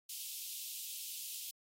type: high-pass noise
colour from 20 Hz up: white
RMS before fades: -44 dBFS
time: 0.09-1.51 s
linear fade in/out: 5 ms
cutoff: 2700 Hz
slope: 48 dB/octave
effects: AAC 48 kbps